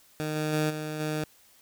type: tone with level steps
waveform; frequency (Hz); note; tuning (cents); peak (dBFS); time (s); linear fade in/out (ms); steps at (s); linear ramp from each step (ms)
15% pulse; 153.7; D#3; -21; -23 / -21 / -18 / -26 / -22; 0.2-1.24; 0; 0.35 / 0.52 / 0.69 / 0.99; 20
effects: white hiss -59 dBFS RMS until 1.61 s